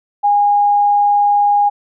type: tone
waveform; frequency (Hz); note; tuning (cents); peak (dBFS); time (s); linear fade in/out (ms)
sine; 819; G#5; -24; -9; 0.23-1.7; 20
effects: none